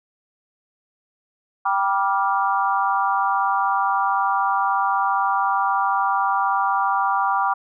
sine chord, G dominant seventh, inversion none, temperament equal with one note detuned, 784 / 970.8 / 1174.7 / 1396.9 Hz, G5 / B5 / D6 / F6, 0 / -30 / 0 / 0 cents, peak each -22 / -23 / -22 / -27 dBFS, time 1.65-7.54 s, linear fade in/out 10 ms, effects none

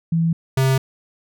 sine / square tone pair in turn, 165.3 / 132.82 Hz, E3 / C3, +5 / +26 cents, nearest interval major third, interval 379 cents, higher first, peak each -15 / -15 dBFS, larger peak neither, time 0.12-0.33 / 0.57-0.78 s, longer neither, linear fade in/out 5 ms, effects none

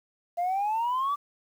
sine exponential sweep, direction up, 683 to 1174.7 Hz, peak -23 dBFS, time 0.37-1.16 s, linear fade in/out 20 ms, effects tanh soft clip ceiling -22 dBFS + 9-bit

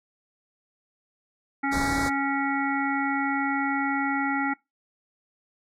harmonic tone, 276.9 Hz, C#4, 2 cents flat, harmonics 1 / 3 / 5 / 7 / 8, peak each -27 / -29 / -30 / -32 / -35 dBFS, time 1.63-4.54 s, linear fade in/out 10 ms
pink band-stop noise, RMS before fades -30 dBFS, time 1.71-2.1 s, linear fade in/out 20 ms, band 1900 to 3700 Hz, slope 96 dB/octave
effects noise-tail reverb RT60 0.2 s tail -23 dB re dry + low-pass 9000 Hz 12 dB/octave

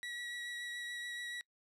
30% pulse tone with vibrato, 1927 Hz, B6, 43 cents flat, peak -38 dBFS, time 0.03-1.41 s, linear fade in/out 0 ms, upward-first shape triangle, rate 7 Hz, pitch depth 18 cents each way, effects noise-tail reverb RT60 0.1 s tail -25 dB re dry + low-pass 9000 Hz 12 dB/octave

